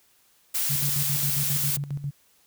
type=noise; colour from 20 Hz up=blue; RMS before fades=-26 dBFS; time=0.54-1.77 s; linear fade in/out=10 ms
type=tone with tremolo; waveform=sine; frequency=142.1 Hz; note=C#3; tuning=43 cents sharp; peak=-26 dBFS; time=0.69-2.11 s; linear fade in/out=20 ms; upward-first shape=square; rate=7.4 Hz; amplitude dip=70%
effects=white hiss -62 dBFS RMS until 2.46 s